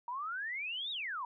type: exponential two-way sweep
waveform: sine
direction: up then down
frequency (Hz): 932.3 to 3843 to 932.3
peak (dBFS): -36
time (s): 0.08-1.25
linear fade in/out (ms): 2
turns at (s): 0.91
effects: none